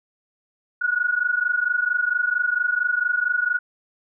sine tone pair together, 1447 / 1471.4 Hz, F#6 / F#6, -39 / -10 cents, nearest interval unison, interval 29 cents, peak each -22 dBFS, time 0.81-3.59 s, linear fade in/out 10 ms, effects none

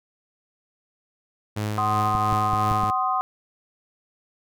sawtooth tone with tremolo, 105.7 Hz, G#2, 31 cents sharp, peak -20 dBFS, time 1.56-2.91 s, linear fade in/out 10 ms, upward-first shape triangle, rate 2.9 Hz, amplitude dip 40%
sine chord, C diminished, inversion second, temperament equal with one note detuned, 752.9 / 1046.5 / 1244.5 Hz, Gb5 / C6 / Eb6, +30 / 0 / 0 cents, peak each -25 dBFS, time 1.78-3.21 s, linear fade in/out 0 ms
clicks, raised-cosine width 5 ms, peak -17 dBFS, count 5, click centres 2.151 / 2.327 / 2.535 / 2.715 / 2.836 s
effects none

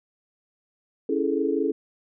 sine chord, A major seventh, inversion first, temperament equal, 277.2 / 329.6 / 415.3 / 440 Hz, C#4 / E4 / G#4 / A4, 0 / 0 / 0 / 0 cents, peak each -27 dBFS, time 1.09-1.72 s, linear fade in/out 5 ms, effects none

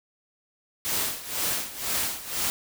white noise with tremolo, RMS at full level -26 dBFS, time 0.85-2.5 s, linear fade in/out 0 ms, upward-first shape sine, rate 2 Hz, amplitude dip 80%, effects none

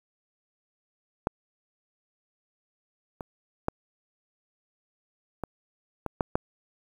clicks, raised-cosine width 1 ms, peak -10 / -22 / -11 / -17 / -16 / -10 / -9 dBFS, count 7, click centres 1.271 / 3.208 / 3.684 / 5.437 / 6.063 / 6.208 / 6.355 s, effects 8-bit

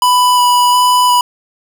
square tone with vibrato, 987.8 Hz, B5, in tune, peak -8 dBFS, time 0.02-1.21 s, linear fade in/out 2 ms, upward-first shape square, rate 1.4 Hz, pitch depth 9 cents each way, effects none

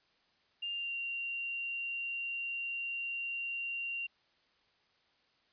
sine tone with pitch glide, 2800 to 2765 Hz, F7 to F7, +4 to -18 cents, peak -35 dBFS, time 0.62-4.07 s, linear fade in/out 10 ms, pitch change -22 cents, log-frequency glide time 0.72-0.95 s, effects white hiss -71 dBFS RMS until 5.52 s + resampled to 11025 Hz

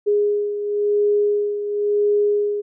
sine beating tone pair, 412.9 / 413.86 Hz, G#4 / G#4, -10 / -6 cents, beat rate 0.96 Hz, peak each -17 / -24 dBFS, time 0.06-2.62 s, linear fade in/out 20 ms, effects none

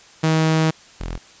sawtooth tone pair in turn, 159 / 42.41 Hz, D#3 / E1, +38 / +50 cents, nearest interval octave + major seventh, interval 2288 cents, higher first, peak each -11 / -22 dBFS, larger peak first, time 0.23-0.71 / 1-1.18 s, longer first, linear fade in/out 10 ms, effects white hiss -47 dBFS RMS until 1.4 s + resampled to 16000 Hz

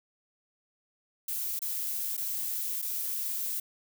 violet noise with dropouts, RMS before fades -33 dBFS, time 1.28-3.6 s, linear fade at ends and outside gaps 5 ms, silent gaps 1.592-1.618 / 2.168-2.176 / 2.818-2.824 s, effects none

